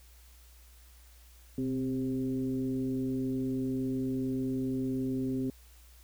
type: tone with frequency modulation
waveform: sine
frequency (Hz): 260.9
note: C4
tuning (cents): -5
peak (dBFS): -29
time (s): 1.58-5.5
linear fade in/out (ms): 2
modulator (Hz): 135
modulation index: 0.75
effects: added 60 Hz sine -54 dBFS peak until 6.03 s + white hiss -61 dBFS RMS until 6.03 s